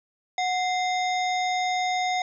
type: harmonic tone with a mistuned harmonic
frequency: 734 Hz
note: F#5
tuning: 14 cents flat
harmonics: 1 / 3 / 5 / 7 / 9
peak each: -24 / -30 / -34 / -41 / -40 dBFS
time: 0.38-2.22 s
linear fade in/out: 2 ms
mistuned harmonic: 3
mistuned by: -92 cents
effects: none